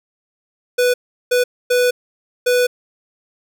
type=tone bursts at uneven times; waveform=square; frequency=493.9 Hz; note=B4; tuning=in tune; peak=-13 dBFS; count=4; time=0.78-0.94 / 1.31-1.44 / 1.7-1.91 / 2.46-2.67 s; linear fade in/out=10 ms; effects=none